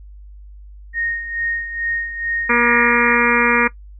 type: tone with tremolo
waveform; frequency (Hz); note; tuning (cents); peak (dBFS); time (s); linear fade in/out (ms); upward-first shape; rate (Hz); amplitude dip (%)
sine; 1856; A#6; -8; -18; 0.93-3.18; 50; sine; 2.3; 65
type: harmonic tone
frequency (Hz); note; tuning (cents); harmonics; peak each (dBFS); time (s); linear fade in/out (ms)
238.4; A#3; +39; 1 / 2 / 4 / 5 / 6 / 7 / 8 / 9 / 10; -21 / -21 / -21 / -21 / -21 / -21 / -21 / -21 / -21; 2.49-3.68; 10
effects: noise-tail reverb RT60 0.1 s tail -19 dB re dry + added 50 Hz sine -36 dBFS peak until 3.99 s